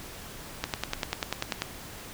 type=click train; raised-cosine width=0.2 ms; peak=-10 dBFS; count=11; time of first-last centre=0.64-1.62 s; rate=10.2 Hz; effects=pink hiss -43 dBFS RMS until 2.13 s